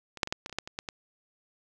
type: clicks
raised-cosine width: 0.2 ms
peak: -25 / -7 / -19 / -11 / -18 / -27 / -23 / -12 / -23 / -16 / -18 dBFS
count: 11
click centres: 0.173 / 0.232 / 0.274 / 0.325 / 0.461 / 0.496 / 0.527 / 0.586 / 0.675 / 0.789 / 0.888 s
effects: none